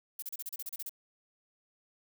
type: noise bursts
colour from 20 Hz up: violet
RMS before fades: -39 dBFS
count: 11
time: 0.19-0.894 s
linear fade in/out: 5 ms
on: 34 ms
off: 33 ms
effects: none